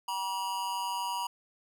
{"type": "tone with amplitude modulation", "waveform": "square", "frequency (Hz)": 960, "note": "B5", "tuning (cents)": -49, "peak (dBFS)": -29, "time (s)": [0.08, 1.27], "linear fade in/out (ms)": 5, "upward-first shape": "sine", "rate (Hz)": 192, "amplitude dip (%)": 65, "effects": []}